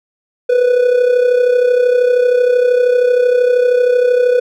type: tone with amplitude modulation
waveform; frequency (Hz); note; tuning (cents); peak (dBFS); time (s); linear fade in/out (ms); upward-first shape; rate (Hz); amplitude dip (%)
triangle; 493.9; B4; 0; -4; 0.49-4.4; 10; sine; 32.9; 60
effects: none